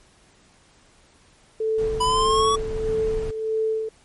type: tone with tremolo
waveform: sine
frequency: 440 Hz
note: A4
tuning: in tune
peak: -19 dBFS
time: 1.6-3.89 s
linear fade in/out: 5 ms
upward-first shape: sine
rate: 1.6 Hz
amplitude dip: 60%
type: noise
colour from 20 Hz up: brown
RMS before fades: -31 dBFS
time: 1.78-3.31 s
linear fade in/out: 5 ms
type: exponential sweep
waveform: square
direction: up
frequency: 987.8 to 1141 Hz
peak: -19 dBFS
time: 2-2.56 s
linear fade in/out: 10 ms
effects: pink hiss -56 dBFS RMS until 4.04 s + MP3 48 kbps